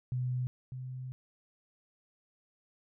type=tone pair in turn; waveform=sine; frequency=125.9 / 128.47 Hz; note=B2 / C3; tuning=+34 / -31 cents; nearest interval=unison; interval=35 cents; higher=second; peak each=-30 / -38 dBFS; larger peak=first; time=0.12-0.47 / 0.72-1.12 s; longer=second; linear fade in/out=0 ms; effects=none